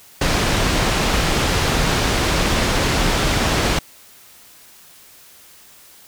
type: low-pass noise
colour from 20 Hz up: pink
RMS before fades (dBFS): -18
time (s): 0.21-3.79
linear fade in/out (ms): 5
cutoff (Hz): 6200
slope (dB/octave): 12
effects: white hiss -46 dBFS RMS until 6.07 s